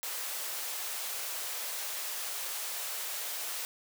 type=high-pass noise; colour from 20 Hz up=white; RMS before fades=-37 dBFS; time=0.03-3.65 s; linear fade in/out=0 ms; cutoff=460 Hz; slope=24 dB/octave; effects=none